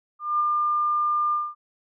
sine tone with ADSR envelope, 1200 Hz, D6, 37 cents sharp, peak -18 dBFS, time 0.19-1.55 s, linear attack 210 ms, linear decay 12 ms, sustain -2 dB, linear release 220 ms, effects none

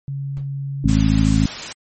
sine tone, 138.59 Hz, C#3, in tune, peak -23 dBFS, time 0.08-0.93 s, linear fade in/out 0 ms
brown noise with exponential decay, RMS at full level -33 dBFS, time 0.37-0.51 s, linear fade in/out 0 ms, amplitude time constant 30 ms
harmonic tone, 53.6 Hz, A1, 45 cents flat, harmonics 1 / 2 / 3 / 4 / 5, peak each -19 / -19 / -19 / -19 / -19 dBFS, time 0.84-1.46 s, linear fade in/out 5 ms
white noise, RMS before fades -29 dBFS, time 0.88-1.73 s, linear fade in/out 10 ms
effects MP3 32 kbps

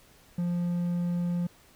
triangle tone, 174.61 Hz, F3, in tune, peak -24 dBFS, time 0.38-1.47 s, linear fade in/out 5 ms, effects pink hiss -58 dBFS RMS until 1.75 s

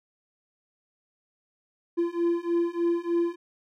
triangle beating tone pair, 340 / 343.3 Hz, F4 / F4, -46 / -30 cents, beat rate 3.3 Hz, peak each -25 / -24 dBFS, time 1.97-3.36 s, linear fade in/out 20 ms, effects none

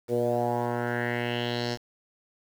10% pulse tone with low-pass filter sweep, 120 Hz, B2, 49 cents flat, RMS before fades -28 dBFS, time 0.08-1.78 s, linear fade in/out 50 ms, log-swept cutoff 450 to 5400 Hz, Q 3.6, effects 8-bit

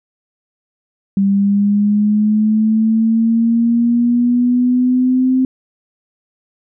sine linear sweep, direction up, 196 to 260 Hz, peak -10 dBFS, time 1.17-5.45 s, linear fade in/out 2 ms, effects none

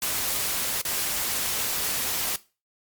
white noise with dropouts, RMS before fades -27 dBFS, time 0.02-2.36 s, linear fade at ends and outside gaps 2 ms, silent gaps 0.815-0.85 s, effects noise-tail reverb RT60 0.3 s tail -18 dB re dry + MP3 96 kbps

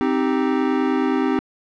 square chord, C minor, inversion none, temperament equal, 261.6 / 311.1 / 392 Hz, C4 / Eb4 / G4, 0 / 0 / 0 cents, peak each -21 / -23 / -24 dBFS, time 0.01-1.39 s, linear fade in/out 0 ms, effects low-pass 2000 Hz 12 dB/octave

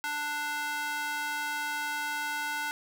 square tone with high-pass filter, 295.2 Hz, D4, 9 cents sharp, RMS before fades -33 dBFS, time 0.04-2.71 s, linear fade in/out 0 ms, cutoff 1200 Hz, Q 2.6, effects none

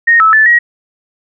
sine tone with pitch steps, 1858 / 1305 / 1750 / 1899 Hz, A#6 / E6 / A6 / A#6, -6 / -18 / -10 / +32 cents, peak -4 dBFS, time 0.07-0.59 s, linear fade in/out 10 ms, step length 130 ms, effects none

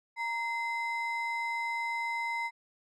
triangle ring-modulated tone, 1500 Hz, F#6, 23 cents sharp, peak -26 dBFS, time 0.16-2.51 s, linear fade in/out 50 ms, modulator 566 Hz, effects none

